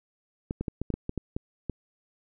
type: clicks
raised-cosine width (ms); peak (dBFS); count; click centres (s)
3; -17; 10; 0.509 / 0.61 / 0.682 / 0.816 / 0.903 / 0.94 / 1.094 / 1.177 / 1.365 / 1.697
effects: none